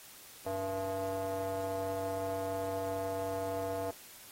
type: tone with band-pass filter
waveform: square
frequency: 96.2 Hz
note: G2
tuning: 32 cents flat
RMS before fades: -36 dBFS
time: 0.46-3.91 s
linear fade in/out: 5 ms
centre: 610 Hz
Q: 4.6
effects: white hiss -53 dBFS RMS until 4.31 s + AAC 48 kbps

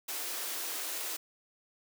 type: high-pass noise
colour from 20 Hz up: white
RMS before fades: -37 dBFS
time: 0.08-1.17 s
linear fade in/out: 10 ms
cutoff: 280 Hz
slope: 96 dB/octave
effects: none

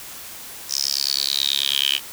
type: tone with high-pass filter sweep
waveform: 10% pulse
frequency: 69.3 Hz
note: C#2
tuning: in tune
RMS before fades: -22 dBFS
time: 0.68-2 s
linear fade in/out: 50 ms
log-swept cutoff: 5600 to 2900 Hz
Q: 8.2
effects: white hiss -37 dBFS RMS until 2.12 s

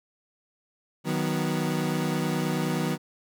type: chord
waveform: 30% pulse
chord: B major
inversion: first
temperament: equal with one note detuned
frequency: 155.56 / 185 / 245.2 Hz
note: D#3 / F#3 / B3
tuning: 0 / 0 / -12 cents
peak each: -26 / -27 / -28 dBFS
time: 1.04-2.98 s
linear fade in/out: 50 ms
effects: none

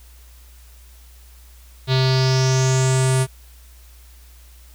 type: tone with low-pass filter sweep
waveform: square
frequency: 130.81 Hz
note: C3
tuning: in tune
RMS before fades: -17 dBFS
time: 1.87-3.27 s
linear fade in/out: 50 ms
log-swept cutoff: 3900 to 9800 Hz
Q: 5.5
effects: added 60 Hz sine -43 dBFS peak until 4.74 s + white hiss -52 dBFS RMS until 4.74 s

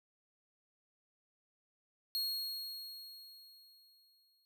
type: tone with exponential decay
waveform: 45% pulse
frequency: 4293 Hz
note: C8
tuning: 44 cents sharp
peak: -32 dBFS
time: 2.15-4.45 s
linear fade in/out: 0 ms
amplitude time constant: 500 ms
effects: none

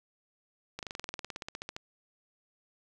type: slowing click train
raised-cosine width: 0.2 ms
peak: -21 dBFS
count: 19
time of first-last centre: 0.79-1.765 s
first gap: 38 ms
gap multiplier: 1.04
effects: none

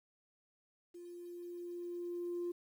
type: tone with level ramp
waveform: sine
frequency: 349.2 Hz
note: F4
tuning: in tune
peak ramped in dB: -48 to -34 dBFS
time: 0.94-2.52 s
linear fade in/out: 10 ms
effects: tanh soft clip ceiling -33 dBFS + 11-bit

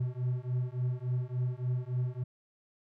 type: beating tone pair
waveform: triangle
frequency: 123.47 / 126.97 Hz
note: B2 / B2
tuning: 0 / +48 cents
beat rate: 3.5 Hz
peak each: -31 dBFS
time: 0-2.24 s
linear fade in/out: 10 ms
effects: none

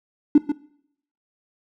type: tone with echo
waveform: triangle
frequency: 293.7 Hz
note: D4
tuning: in tune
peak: -4 dBFS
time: 0.35-0.38 s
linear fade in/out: 5 ms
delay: 140 ms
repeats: 1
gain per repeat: -11 dB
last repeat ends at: 0.52 s
effects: noise-tail reverb RT60 0.7 s tail -21 dB re dry + tanh soft clip ceiling -6 dBFS

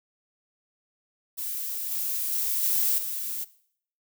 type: noise with level steps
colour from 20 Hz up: violet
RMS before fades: -32 / -29 / -27 / -24 / -32 dBFS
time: 1.37-3.45 s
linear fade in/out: 20 ms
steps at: 1.91 / 2.32 / 2.63 / 2.98 s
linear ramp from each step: 2 ms
effects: noise-tail reverb RT60 0.6 s tail -18 dB re dry

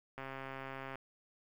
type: click train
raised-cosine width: 0.5 ms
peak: -29 dBFS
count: 105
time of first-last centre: 0.18-0.956 s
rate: 134 Hz
effects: 10-bit

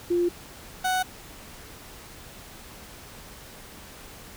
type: tone pair in turn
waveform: sine / 30% pulse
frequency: 349.2 / 742.7 Hz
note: F4 / F#5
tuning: 0 / +6 cents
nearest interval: octave + minor second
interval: 1306 cents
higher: second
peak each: -20 dBFS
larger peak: neither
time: 0.1-0.29 / 0.84-1.03 s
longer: neither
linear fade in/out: 10 ms
effects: pink hiss -45 dBFS RMS until 4.36 s

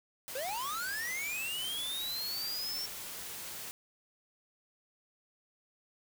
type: noise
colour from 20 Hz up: white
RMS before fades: -43 dBFS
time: 0.28-3.71 s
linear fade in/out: 0 ms
type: linear sweep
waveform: square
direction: up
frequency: 492.5 to 5500 Hz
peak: -36 dBFS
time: 0.35-2.86 s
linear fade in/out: 5 ms
effects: none

